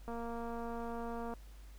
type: click train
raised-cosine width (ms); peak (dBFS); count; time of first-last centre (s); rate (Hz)
1; -30; 294; 0.08-1.338; 233
effects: added 50 Hz sine -50 dBFS peak until 1.78 s + pink hiss -64 dBFS RMS until 1.78 s